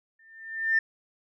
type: tone with exponential growth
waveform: sine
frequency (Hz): 1797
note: A6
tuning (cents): +36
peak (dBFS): -17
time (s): 0.19-0.79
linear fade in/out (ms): 5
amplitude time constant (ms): 130
effects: tanh soft clip ceiling -13 dBFS